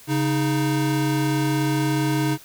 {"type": "tone pair together", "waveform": "square", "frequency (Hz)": [138.59, 311.1], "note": ["C#3", "D#4"], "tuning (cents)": [0, 0], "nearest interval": "octave + major second", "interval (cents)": 1400, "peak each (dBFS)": -23, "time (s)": [0.07, 2.38], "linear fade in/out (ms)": 50, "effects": ["white hiss -47 dBFS RMS until 2.44 s"]}